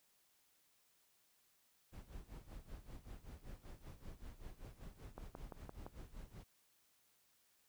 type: noise with tremolo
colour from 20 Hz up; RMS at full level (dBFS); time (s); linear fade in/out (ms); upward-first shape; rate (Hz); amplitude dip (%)
brown; -50; 1.92-6.44; 20; sine; 5.2; 85
type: click train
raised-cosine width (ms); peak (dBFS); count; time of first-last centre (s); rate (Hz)
1; -34; 5; 5.18-5.865; 5.84
effects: white hiss -75 dBFS RMS until 7.68 s